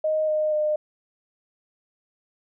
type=tone with pitch steps; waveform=sine; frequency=622.3 / 614.8 / 607.4 Hz; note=D#5 / D#5 / D#5; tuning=0 / -21 / -42 cents; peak=-20 dBFS; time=0.04-0.76 s; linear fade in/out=5 ms; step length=240 ms; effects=none